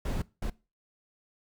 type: noise bursts at uneven times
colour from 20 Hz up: brown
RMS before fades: -31 dBFS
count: 2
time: 0.05-0.22 / 0.42-0.5 s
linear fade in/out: 5 ms
effects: noise-tail reverb RT60 0.3 s tail -21 dB re dry